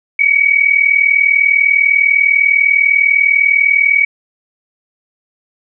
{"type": "tone pair together", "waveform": "sine", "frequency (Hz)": [2238, 2278], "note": ["C#7", "C#7"], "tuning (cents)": [16, 47], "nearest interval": "unison", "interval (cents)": 31, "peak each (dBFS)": -11, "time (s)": [0.19, 4.05], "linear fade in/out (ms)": 5, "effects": []}